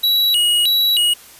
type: tone with vibrato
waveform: square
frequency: 3363 Hz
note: G#7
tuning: 21 cents sharp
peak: -13 dBFS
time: 0.03-1.14 s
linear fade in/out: 10 ms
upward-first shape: square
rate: 1.6 Hz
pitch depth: 260 cents each way
effects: white hiss -42 dBFS RMS until 1.39 s + resampled to 32000 Hz